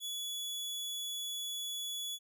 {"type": "tone", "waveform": "sawtooth", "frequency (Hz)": 3400, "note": "G#7", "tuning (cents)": 40, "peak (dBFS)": -34, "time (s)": [0, 2.19], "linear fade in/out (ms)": 50, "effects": []}